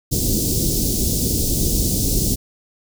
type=band-stop noise; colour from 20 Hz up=pink; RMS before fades=-19 dBFS; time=0.11-2.36 s; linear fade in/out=20 ms; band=400 to 4900 Hz; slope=24 dB/octave; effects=none